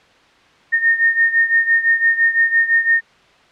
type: beating tone pair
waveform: sine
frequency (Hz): 1832 / 1837.9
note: A#6 / A#6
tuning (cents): -31 / -25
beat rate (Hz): 5.9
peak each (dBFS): -13 / -17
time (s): 0.72-3.01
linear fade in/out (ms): 20
effects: white hiss -50 dBFS RMS until 3.51 s + low-pass 3000 Hz 12 dB/octave